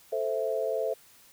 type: chord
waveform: sine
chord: A minor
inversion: none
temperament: equal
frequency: 440 / 523.3 / 659.3 Hz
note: A4 / C5 / E5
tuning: 0 / 0 / 0 cents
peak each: -31 dBFS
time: 0.12-0.94 s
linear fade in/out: 10 ms
effects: white hiss -57 dBFS RMS until 1.32 s